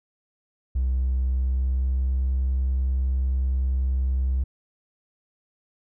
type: tone with pitch glide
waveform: triangle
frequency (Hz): 63.9 to 65.05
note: C2 to C2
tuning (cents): -40 to -9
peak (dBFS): -17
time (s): 0.75-4.44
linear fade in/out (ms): 10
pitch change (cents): +31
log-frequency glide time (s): 0.86-2.28
effects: tanh soft clip ceiling -17 dBFS